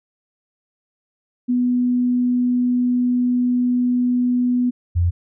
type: tone pair in turn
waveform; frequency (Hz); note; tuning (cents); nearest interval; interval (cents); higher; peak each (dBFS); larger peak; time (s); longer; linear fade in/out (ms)
sine; 246.9 / 86.81; B3 / F2; 0 / -10; octave + tritone; 1810; first; -15 / -14; second; 1.48-4.71 / 4.95-5.11; first; 20
effects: none